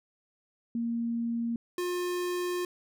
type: tone pair in turn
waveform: sine / square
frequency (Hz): 233.1 / 356.4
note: A#3 / F4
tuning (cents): 0 / +35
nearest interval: perfect fifth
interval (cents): 735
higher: second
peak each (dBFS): -28 / -30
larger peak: first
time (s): 0.75-1.56 / 1.78-2.65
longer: second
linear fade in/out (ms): 2
effects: none